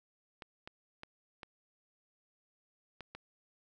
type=clicks; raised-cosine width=0.3 ms; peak=-29 dBFS; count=6; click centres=0.422 / 0.675 / 1.034 / 1.432 / 3.007 / 3.15 s; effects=none